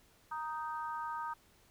harmonic tone, 311.1 Hz, D#4, in tune, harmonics 3 / 4 / 5, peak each -39 / -41 / -47 dBFS, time 0.31-1.34 s, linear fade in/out 10 ms, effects pink hiss -66 dBFS RMS until 1.7 s

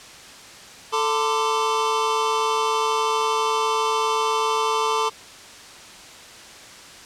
square tone cluster, 441.5 / 894 / 1026 / 1175 Hz, A4 / A5 / C6 / D6, +6 / +27 / -34 / +1 cents, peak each -26 dBFS, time 0.92-5.1 s, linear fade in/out 20 ms, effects white hiss -42 dBFS RMS until 7.05 s + low-pass 7000 Hz 12 dB/octave

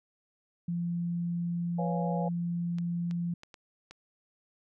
sine tone, 172.2 Hz, F3, 24 cents flat, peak -29 dBFS, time 0.68-3.34 s, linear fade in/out 5 ms
sine chord, C# dominant seventh, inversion third, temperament equal, 493.9 / 554.4 / 698.5 / 830.6 Hz, B4 / C#5 / E#5 / G#5, 0 / 0 / 0 / 0 cents, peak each -37 dBFS, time 1.78-2.29 s, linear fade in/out 10 ms
clicks, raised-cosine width 0.2 ms, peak -30 dBFS, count 5, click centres 2.785 / 3.111 / 3.434 / 3.542 / 3.91 s
effects none

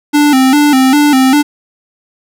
square tone with vibrato, 277.4 Hz, C#4, 1 cent sharp, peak -6 dBFS, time 0.13-1.43 s, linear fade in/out 20 ms, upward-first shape square, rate 2.5 Hz, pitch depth 100 cents each way, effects none

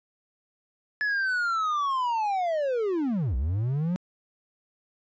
triangle linear two-way sweep, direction down then up, 1720 to 57.7 to 185.6 Hz, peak -22 dBFS, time 1.01-3.96 s, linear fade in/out 0 ms, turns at 3.36 s, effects resampled to 16000 Hz

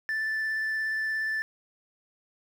sine tone with vibrato, 1760 Hz, A6, in tune, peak -24 dBFS, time 0.09-1.42 s, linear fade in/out 0 ms, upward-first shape sine, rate 17 Hz, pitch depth 9 cents each way, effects tanh soft clip ceiling -26 dBFS + 9-bit

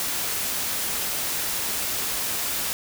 white noise, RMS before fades -27 dBFS, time 0-2.73 s, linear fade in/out 0 ms, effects none

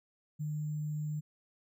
sine tone with sample-and-hold, 151.2 Hz, D#3, 49 cents flat, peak -33 dBFS, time 0.39-1.21 s, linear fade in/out 20 ms, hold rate 7350 Hz, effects none

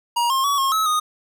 square tone with pitch steps, 949 / 1067 / 1131 / 1079 / 1290 / 1239 Hz, A#5 / C6 / C#6 / C#6 / E6 / D#6, +31 / +34 / +34 / -47 / -38 / -8 cents, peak -18 dBFS, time 0.16-1 s, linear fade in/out 10 ms, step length 140 ms, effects none

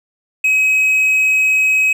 triangle tone, 2544 Hz, D#7, 38 cents sharp, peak -9 dBFS, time 0.44-1.93 s, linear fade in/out 5 ms, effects none

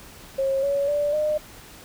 sine tone with pitch steps, 540 / 561.6 / 584.1 / 607.5 Hz, C#5 / C#5 / D5 / D#5, -45 / +22 / -10 / -42 cents, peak -20 dBFS, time 0.38-1.38 s, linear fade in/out 10 ms, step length 250 ms, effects pink hiss -45 dBFS RMS until 1.84 s

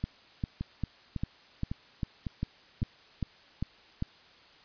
two click trains, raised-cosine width 5 ms, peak -21 / -18 dBFS, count 5 / 11, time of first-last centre 0.61-2.82 / 0.04-4.024 s, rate 1.81 / 2.51 Hz, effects white hiss -57 dBFS RMS until 4.64 s + resampled to 11025 Hz

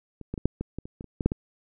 clicks, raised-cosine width 3 ms, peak -27 / -18 / -21 / -8 / -17 / -20 / -26 / -24 / -30 / -16 / -7 / -14 dBFS, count 12, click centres 0.213 / 0.34 / 0.378 / 0.456 / 0.61 / 0.786 / 0.855 / 1.009 / 1.043 / 1.208 / 1.26 / 1.319 s, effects none

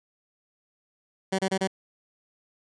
15% pulse tone bursts, 191 Hz, G3, 45 cents flat, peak -17 dBFS, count 4, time 1.32-1.675 s, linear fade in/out 10 ms, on 67 ms, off 29 ms, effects resampled to 22050 Hz

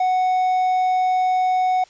triangle tone, 740 Hz, F#5, in tune, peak -14 dBFS, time 0-1.84 s, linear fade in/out 5 ms, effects white hiss -52 dBFS RMS until 1.89 s + resampled to 16000 Hz

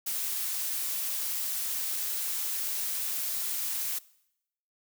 blue noise, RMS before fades -32 dBFS, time 0.06-3.99 s, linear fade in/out 10 ms, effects noise-tail reverb RT60 0.8 s tail -21 dB re dry

